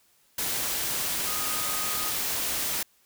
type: tone in noise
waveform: sine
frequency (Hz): 1244.5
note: D#6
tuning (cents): 0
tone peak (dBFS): -37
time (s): 1.27-2.11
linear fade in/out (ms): 5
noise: white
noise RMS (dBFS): -29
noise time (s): 0.38-2.83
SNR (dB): -11
effects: white hiss -64 dBFS RMS until 3.05 s